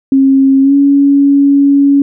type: tone with pitch glide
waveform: sine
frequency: 270 to 280.5 Hz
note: C#4 to C#4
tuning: -45 to +21 cents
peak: -4 dBFS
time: 0.12-2.02 s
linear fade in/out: 2 ms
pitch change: +66 cents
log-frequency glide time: 0.62-0.74 s
effects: none